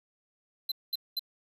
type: tone bursts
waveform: square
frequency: 4056 Hz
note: B7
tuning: 45 cents sharp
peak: -29 dBFS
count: 3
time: 0.69-1.194 s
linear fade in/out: 5 ms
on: 28 ms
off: 210 ms
effects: none